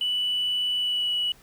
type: tone with pitch glide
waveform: triangle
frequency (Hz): 2967 to 2940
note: F#7 to F#7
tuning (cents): +4 to -12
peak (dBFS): -20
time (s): 0.01-1.32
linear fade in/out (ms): 2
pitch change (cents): -16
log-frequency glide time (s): 0.77-1.11
effects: tanh soft clip ceiling -20 dBFS + pink hiss -55 dBFS RMS until 1.42 s